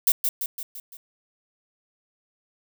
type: noise with echo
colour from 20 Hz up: violet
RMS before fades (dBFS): -18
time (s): 0.07-0.12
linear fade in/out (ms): 2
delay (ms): 170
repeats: 5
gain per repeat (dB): -5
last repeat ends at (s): 0.97
effects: none